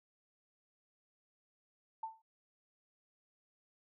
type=tone with exponential decay; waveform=sine; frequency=890 Hz; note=A5; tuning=20 cents sharp; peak=-35 dBFS; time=2.03-2.22 s; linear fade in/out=5 ms; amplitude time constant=41 ms; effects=none